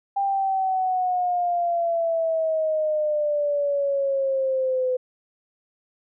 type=exponential sweep; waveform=sine; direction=down; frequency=797 to 505 Hz; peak=-20 dBFS; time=0.16-4.97 s; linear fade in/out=10 ms; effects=none